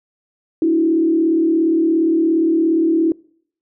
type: tone with frequency modulation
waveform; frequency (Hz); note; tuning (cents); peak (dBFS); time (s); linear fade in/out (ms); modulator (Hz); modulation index
sine; 327.1; E4; -13; -12; 0.62-3.12; 2; 37.2; 0.68
effects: noise-tail reverb RT60 0.6 s tail -25 dB re dry